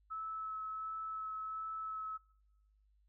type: tone with vibrato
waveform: sine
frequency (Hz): 1300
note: E6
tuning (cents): -24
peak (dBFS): -39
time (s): 0.1-2.18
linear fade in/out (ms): 20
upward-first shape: sine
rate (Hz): 1.4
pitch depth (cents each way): 10
effects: noise-tail reverb RT60 1.0 s tail -24 dB re dry + added 51 Hz sine -68 dBFS peak until 3.08 s